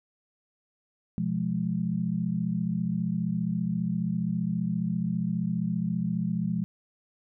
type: chord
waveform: sine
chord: F diminished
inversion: second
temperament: just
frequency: 125.72 / 174.61 / 209.5 Hz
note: Cb3 / F3 / Ab3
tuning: +31 / 0 / +15 cents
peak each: -34 / -28 / -30 dBFS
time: 1.18-6.64 s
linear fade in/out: 0 ms
effects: none